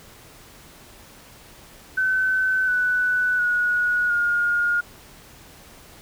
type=tone with pitch steps; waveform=sine; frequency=1522 / 1489 / 1456.6 / 1425 Hz; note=F#6 / F#6 / F#6 / F6; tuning=+48 / +11 / -28 / +34 cents; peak=-18 dBFS; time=1.97-4.81 s; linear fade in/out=10 ms; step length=710 ms; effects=pink hiss -47 dBFS RMS until 6.01 s